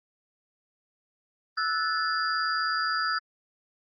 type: tone cluster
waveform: sine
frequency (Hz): 1317 / 1476 / 1740 / 4815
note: E6 / F#6 / A6 / D8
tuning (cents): -2 / -5 / -20 / +42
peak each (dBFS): -28 / -31 / -33 / -32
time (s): 1.57-3.19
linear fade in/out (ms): 10
effects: Opus 24 kbps